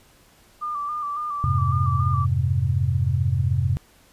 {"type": "tone with vibrato", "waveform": "sine", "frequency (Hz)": 1185, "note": "D6", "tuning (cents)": 15, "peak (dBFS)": -25, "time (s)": [0.61, 2.26], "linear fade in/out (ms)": 20, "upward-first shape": "square", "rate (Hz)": 3.6, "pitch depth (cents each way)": 34}
{"type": "chord", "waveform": "sine", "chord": "F minor", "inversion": "none", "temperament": "equal with one note detuned", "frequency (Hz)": [88.02, 103.83, 130.81], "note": ["F2", "Ab2", "C3"], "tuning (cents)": [14, 0, 0], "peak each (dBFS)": [-23, -24, -22], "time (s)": [1.44, 3.77], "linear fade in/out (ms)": 0}
{"effects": ["pink hiss -55 dBFS RMS until 4.12 s", "resampled to 32000 Hz"]}